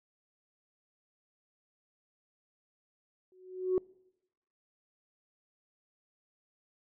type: tone with exponential growth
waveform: sine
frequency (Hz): 370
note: F#4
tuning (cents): 0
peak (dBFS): -21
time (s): 3.32-3.78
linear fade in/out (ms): 1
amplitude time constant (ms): 99
effects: noise-tail reverb RT60 0.9 s tail -26 dB re dry + tanh soft clip ceiling -21 dBFS